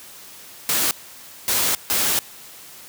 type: noise bursts at uneven times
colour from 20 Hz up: white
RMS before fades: -20 dBFS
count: 3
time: 0.69-0.91 / 1.48-1.75 / 1.9-2.19 s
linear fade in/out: 0 ms
effects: white hiss -42 dBFS RMS until 2.88 s + high-pass 80 Hz 12 dB/octave